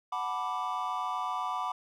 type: chord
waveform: triangle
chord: B minor seventh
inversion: second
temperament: equal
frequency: 740 / 880 / 987.8 / 1174.7 Hz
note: F#5 / A5 / B5 / D6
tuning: 0 / 0 / 0 / 0 cents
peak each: -35 / -39 / -33 / -33 dBFS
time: 0.12-1.72 s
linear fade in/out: 5 ms
effects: none